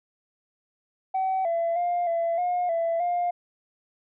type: tone with pitch steps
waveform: sine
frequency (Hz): 760 / 673 / 703 / 673 / 715 / 668 / 705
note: F#5 / E5 / F5 / E5 / F5 / E5 / F5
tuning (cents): +46 / +36 / +11 / +36 / +41 / +23 / +16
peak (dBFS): -21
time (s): 1.14-3.31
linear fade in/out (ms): 10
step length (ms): 310
effects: tanh soft clip ceiling -20 dBFS